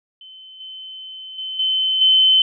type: tone with level steps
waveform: sine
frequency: 3062 Hz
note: G7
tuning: 41 cents flat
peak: -38 / -32 / -25 / -16 / -10 dBFS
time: 0.21-2.42 s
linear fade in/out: 2 ms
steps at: 0.6 / 1.38 / 1.59 / 2.01 s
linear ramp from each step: 5 ms
effects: none